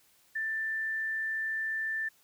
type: tone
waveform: sine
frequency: 1773 Hz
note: A6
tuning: 13 cents sharp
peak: -30 dBFS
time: 0.35-2.09 s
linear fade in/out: 10 ms
effects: white hiss -65 dBFS RMS until 2.23 s